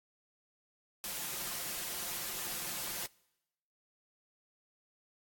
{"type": "noise with comb filter", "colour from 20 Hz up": "white", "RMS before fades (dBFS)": -39, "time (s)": [1.04, 3.06], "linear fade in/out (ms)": 0, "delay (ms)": 5.7, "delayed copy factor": 0.5, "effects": ["noise-tail reverb RT60 0.9 s tail -24 dB re dry", "AAC 64 kbps"]}